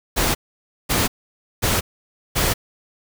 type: noise bursts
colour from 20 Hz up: pink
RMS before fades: -19 dBFS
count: 4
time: 0.16-2.54 s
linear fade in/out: 20 ms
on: 190 ms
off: 540 ms
effects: none